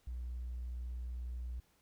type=tone; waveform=triangle; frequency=61 Hz; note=B1; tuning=21 cents flat; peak=-35 dBFS; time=0.07-1.6 s; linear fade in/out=5 ms; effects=tanh soft clip ceiling -36 dBFS + pink hiss -72 dBFS RMS until 1.81 s